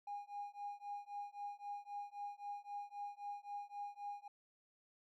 triangle tone with tremolo, 816 Hz, G#5, 31 cents flat, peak -37 dBFS, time 0.07-4.28 s, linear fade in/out 5 ms, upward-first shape triangle, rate 3.8 Hz, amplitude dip 100%, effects tanh soft clip ceiling -39 dBFS

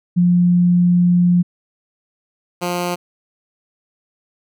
sine / 10% pulse tone pair in turn, 176.5 / 176.5 Hz, F3 / F3, +19 / +19 cents, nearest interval unison, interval 0 cents, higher neither, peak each -10 / -11 dBFS, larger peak first, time 0.16-1.43 / 2.61-2.96 s, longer first, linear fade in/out 20 ms, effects none

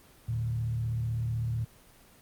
sine tone with frequency modulation, 114.7 Hz, A#2, 28 cents flat, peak -28 dBFS, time 0.28-1.65 s, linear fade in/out 10 ms, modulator 35.9 Hz, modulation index 0.56, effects pink hiss -57 dBFS RMS until 2.21 s + Opus 24 kbps

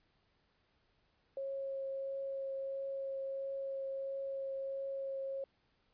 sine tone with vibrato, 543 Hz, C#5, 36 cents flat, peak -37 dBFS, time 1.37-5.44 s, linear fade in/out 2 ms, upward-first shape triangle, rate 1.5 Hz, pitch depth 10 cents each way, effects pink hiss -75 dBFS RMS until 5.93 s + resampled to 11025 Hz

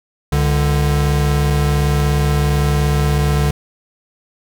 square tone pair together, 69.3 / 146.63 Hz, C#2 / D3, 0 / -2 cents, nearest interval octave + minor second, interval 1298 cents, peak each -17 / -16 dBFS, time 0.32-3.51 s, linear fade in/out 5 ms, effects none

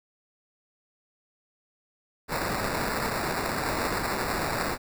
white noise with sample-and-hold, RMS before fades -29 dBFS, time 2.28-4.78 s, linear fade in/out 50 ms, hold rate 3150 Hz, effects none

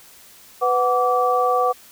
sine tone cluster, 498.3 / 740 / 1159 Hz, B4 / F#5 / D6, +15 / 0 / -23 cents, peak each -20 dBFS, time 0.61-1.73 s, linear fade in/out 20 ms, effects white hiss -47 dBFS RMS until 1.91 s

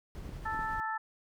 brown noise with tremolo, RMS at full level -42 dBFS, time 0.15-0.8 s, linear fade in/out 0 ms, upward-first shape sine, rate 11 Hz, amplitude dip 25%
clicks, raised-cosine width 3 ms, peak -31 dBFS, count 3, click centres 0.292 / 0.547 / 0.592 s
harmonic tone, 440 Hz, A4, in tune, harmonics 2 / 3 / 4, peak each -35 / -37 / -38 dBFS, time 0.45-0.98 s, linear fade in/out 10 ms
effects none

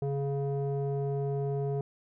square tone with low-pass filter, 139.6 Hz, C#3, 13 cents sharp, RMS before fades -31 dBFS, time 0.02-1.81 s, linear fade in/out 2 ms, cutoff 540 Hz, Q 7.7, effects none

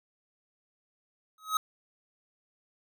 square tone with exponential growth, 1272 Hz, D#6, 38 cents sharp, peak -22 dBFS, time 1.38-1.57 s, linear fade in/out 2 ms, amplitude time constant 40 ms, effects none

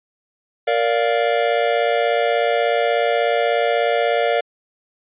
square chord, Bb major, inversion none, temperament just, 466.2 / 582.7 / 699.2 Hz, Bb4 / D5 / F5, 0 / -14 / +2 cents, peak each -21 dBFS, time 0.67-4.41 s, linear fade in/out 10 ms, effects resampled to 8000 Hz

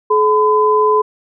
sine tone pair together, 426.9 / 1011 Hz, G#4 / B5, +48 / +40 cents, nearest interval octave + minor third, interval 1492 cents, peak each -12 dBFS, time 0.1-1.02 s, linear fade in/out 10 ms, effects none

